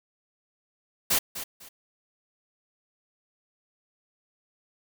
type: noise with echo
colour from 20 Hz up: white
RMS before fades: -23 dBFS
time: 1.1-1.19 s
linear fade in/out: 10 ms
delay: 250 ms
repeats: 2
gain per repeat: -12 dB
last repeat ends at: 1.69 s
effects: none